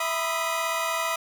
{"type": "tone cluster", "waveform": "25% pulse", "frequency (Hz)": [659, 980, 1016, 1240], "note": ["E5", "B5", "B5", "D#6"], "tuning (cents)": [-1, -14, 49, -6], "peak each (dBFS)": [-26, -27, -32, -26], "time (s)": [0, 1.16], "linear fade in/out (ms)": 5, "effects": []}